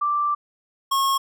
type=tone pair in turn; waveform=sine / square; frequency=1174.7 / 1088.6 Hz; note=D6 / C#6; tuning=0 / -32 cents; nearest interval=minor second; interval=132 cents; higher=first; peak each=-19 dBFS; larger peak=neither; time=0.01-0.35 / 0.91-1.18 s; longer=first; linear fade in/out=10 ms; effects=none